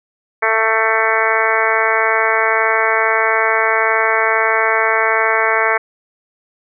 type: harmonic tone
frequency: 222.3 Hz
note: A3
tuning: 18 cents sharp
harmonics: 2 / 3 / 4 / 5 / 6 / 7 / 8 / 9 / 10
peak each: -21 / -21 / -21 / -21 / -21 / -21 / -21 / -21 / -21 dBFS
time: 0.42-5.78 s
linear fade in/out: 10 ms
effects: none